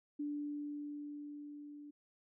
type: tone with level ramp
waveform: sine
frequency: 292.6 Hz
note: D4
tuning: 6 cents flat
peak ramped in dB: -36 to -49 dBFS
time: 0.19-1.91 s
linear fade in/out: 10 ms
effects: none